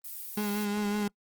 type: noise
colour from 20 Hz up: violet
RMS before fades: -40 dBFS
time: 0.04-0.65 s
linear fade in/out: 5 ms
type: tone with vibrato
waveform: 35% pulse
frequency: 206.8 Hz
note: G#3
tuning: 7 cents flat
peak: -26 dBFS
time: 0.37-1.08 s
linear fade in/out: 5 ms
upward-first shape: sine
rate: 5.4 Hz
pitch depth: 27 cents each way
effects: noise-tail reverb RT60 0.1 s tail -23 dB re dry + Opus 24 kbps